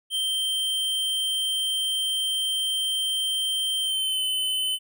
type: tone with pitch glide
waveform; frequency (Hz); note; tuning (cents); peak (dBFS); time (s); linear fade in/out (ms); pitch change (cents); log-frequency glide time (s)
square; 3136 to 3038; G7 to F#7; 0 to +45; -24; 0.1-4.79; 50; -55; 3.81-4.23
effects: none